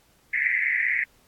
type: band-pass noise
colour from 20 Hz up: white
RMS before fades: -24 dBFS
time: 0.33-1.04 s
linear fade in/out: 5 ms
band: 1800 to 2200 Hz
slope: 96 dB/octave
effects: pink hiss -61 dBFS RMS until 1.27 s + AAC 64 kbps